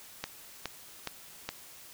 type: click train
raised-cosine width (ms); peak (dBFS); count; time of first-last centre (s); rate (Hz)
0.2; -16; 4; 0.24-1.49; 2.4
effects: white hiss -51 dBFS RMS until 1.93 s